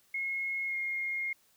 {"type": "tone with pitch glide", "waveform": "sine", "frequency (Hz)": [2164, 2138], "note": ["C#7", "C7"], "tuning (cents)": [-42, 37], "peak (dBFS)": -31, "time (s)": [0.14, 1.33], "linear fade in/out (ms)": 5, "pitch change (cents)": -21, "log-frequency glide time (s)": [0.66, 0.76], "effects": ["white hiss -67 dBFS RMS until 1.56 s"]}